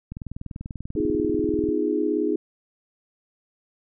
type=click train; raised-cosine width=5 ms; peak=-21 dBFS; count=33; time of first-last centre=0.12-1.689 s; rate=20.4 Hz
type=chord; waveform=sine; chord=F half-diminished seventh; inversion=second; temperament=equal with one note detuned; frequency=252.4 / 311.1 / 349.2 / 415.3 Hz; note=Cb4 / Eb4 / F4 / Ab4; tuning=+38 / 0 / 0 / 0 cents; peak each=-30 / -24 / -28 / -25 dBFS; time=0.96-2.36 s; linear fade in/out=5 ms
effects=none